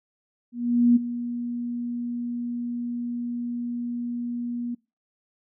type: tone with ADSR envelope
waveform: sine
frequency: 240 Hz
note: B3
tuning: 49 cents flat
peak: -13 dBFS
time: 0.52-4.75 s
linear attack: 440 ms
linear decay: 16 ms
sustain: -14 dB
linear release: 10 ms
effects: noise-tail reverb RT60 0.3 s tail -25 dB re dry